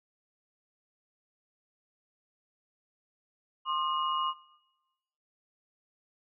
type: tone cluster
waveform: sine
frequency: 1055 / 1210 / 2888 Hz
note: C6 / D#6 / F#7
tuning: +14 / -49 / -43 cents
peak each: -30 / -33 / -37 dBFS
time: 3.65-4.34 s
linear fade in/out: 50 ms
effects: noise-tail reverb RT60 1.0 s tail -18 dB re dry